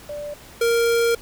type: tone pair in turn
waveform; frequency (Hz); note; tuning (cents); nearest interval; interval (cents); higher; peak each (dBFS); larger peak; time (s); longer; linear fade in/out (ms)
sine / square; 587.3 / 466.1; D5 / A#4; 0 / 0; major third; 400; first; -28 / -17; second; 0.09-0.34 / 0.61-1.15; second; 5
effects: pink hiss -44 dBFS RMS until 1.21 s